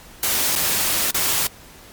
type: noise with dropouts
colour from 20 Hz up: white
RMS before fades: -20 dBFS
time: 0.23-1.47 s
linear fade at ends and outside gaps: 2 ms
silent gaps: 0.554-0.559 / 1.109-1.144 s
effects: pink hiss -44 dBFS RMS until 1.92 s + MP3 96 kbps

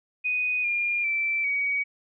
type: tone with pitch steps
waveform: sine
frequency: 2489 / 2410 / 2333 / 2259 Hz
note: D#7 / D7 / D7 / C#7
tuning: 0 / +44 / -12 / +32 cents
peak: -23 dBFS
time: 0.24-1.84 s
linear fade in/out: 20 ms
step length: 400 ms
effects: none

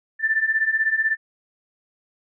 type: beating tone pair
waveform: sine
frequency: 1760 / 1776 Hz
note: A6 / A6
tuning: 0 / +16 cents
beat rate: 16 Hz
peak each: -23 / -20 dBFS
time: 0.19-1.17 s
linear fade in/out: 50 ms
effects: none

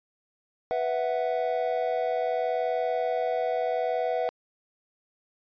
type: chord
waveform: triangle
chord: B suspended fourth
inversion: none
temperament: equal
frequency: 493.9 / 659.3 / 740 Hz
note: B4 / E5 / F#5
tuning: 0 / 0 / 0 cents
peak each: -27 / -27 / -28 dBFS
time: 0.71-4.29 s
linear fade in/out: 0 ms
effects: resampled to 11025 Hz

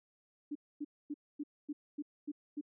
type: tone bursts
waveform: sine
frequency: 293.7 Hz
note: D4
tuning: in tune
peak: -36 dBFS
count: 8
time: 0.51-2.612 s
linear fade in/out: 10 ms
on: 44 ms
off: 250 ms
effects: none

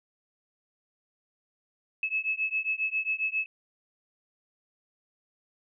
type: beating tone pair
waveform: sine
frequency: 2590 / 2597.4 Hz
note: E7 / E7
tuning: -31 / -26 cents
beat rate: 7.4 Hz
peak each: -30 dBFS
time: 2.03-3.46 s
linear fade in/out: 2 ms
effects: none

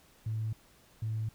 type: tone pair in turn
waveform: sine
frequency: 110 / 110 Hz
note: A2 / A2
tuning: 0 / 0 cents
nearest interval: unison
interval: 0 cents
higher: neither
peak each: -30 / -30 dBFS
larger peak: neither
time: 0.26-0.53 / 1.02-1.29 s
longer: neither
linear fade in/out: 5 ms
effects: tanh soft clip ceiling -26 dBFS + pink hiss -62 dBFS RMS until 1.34 s

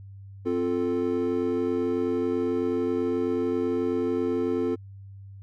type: chord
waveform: triangle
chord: F major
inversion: second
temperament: equal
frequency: 261.6 / 349.2 / 440 Hz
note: C4 / F4 / A4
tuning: 0 / 0 / 0 cents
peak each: -26 dBFS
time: 0.45-4.76 s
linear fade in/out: 20 ms
effects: added 98 Hz sine -41 dBFS peak until 5.42 s

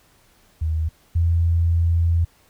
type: tone pair in turn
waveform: sine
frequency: 79.4 / 84.12 Hz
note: D#2 / E2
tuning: +36 / +36 cents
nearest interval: minor second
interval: 100 cents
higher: second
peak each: -19 / -15 dBFS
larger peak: second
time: 0.61-0.89 / 1.15-2.25 s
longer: second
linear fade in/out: 10 ms
effects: pink hiss -57 dBFS RMS until 2.49 s

